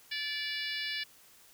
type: harmonic tone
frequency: 580 Hz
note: D5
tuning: 22 cents flat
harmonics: 3 / 4 / 5 / 6 / 7 / 8 / 9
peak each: -39 / -40 / -41 / -42 / -42 / -43 / -44 dBFS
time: 0.11-1.04 s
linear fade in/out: 10 ms
effects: white hiss -59 dBFS RMS until 1.53 s